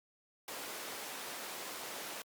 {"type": "high-pass noise", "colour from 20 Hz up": "pink", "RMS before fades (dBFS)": -44, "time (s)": [0.48, 2.22], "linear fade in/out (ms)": 2, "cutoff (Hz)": 420, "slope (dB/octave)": 12, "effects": ["Opus 48 kbps"]}